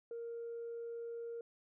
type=tone; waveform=sine; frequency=466.2 Hz; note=A#4; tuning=in tune; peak=-40 dBFS; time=0.11-1.41 s; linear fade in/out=2 ms; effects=tanh soft clip ceiling -38 dBFS